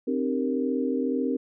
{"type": "chord", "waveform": "sine", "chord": "C minor seventh", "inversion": "none", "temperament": "equal with one note detuned", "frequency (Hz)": [261.6, 303.5, 392, 466.2], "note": ["C4", "Eb4", "G4", "Bb4"], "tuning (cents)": [0, -43, 0, 0], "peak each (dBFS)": [-26, -31, -32, -30], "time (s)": [0.07, 1.37], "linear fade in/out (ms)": 10, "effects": []}